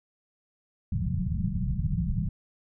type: low-pass noise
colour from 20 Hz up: white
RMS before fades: -28 dBFS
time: 0.92-2.29 s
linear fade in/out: 5 ms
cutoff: 200 Hz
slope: 96 dB/octave
effects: none